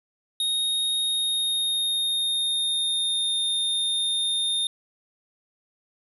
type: tone with pitch glide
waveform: square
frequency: 3729 to 3648 Hz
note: A#7 to A#7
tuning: 0 to -38 cents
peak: -23 dBFS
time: 0.4-4.67 s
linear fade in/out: 2 ms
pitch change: -38 cents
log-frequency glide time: 1-3.43 s
effects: none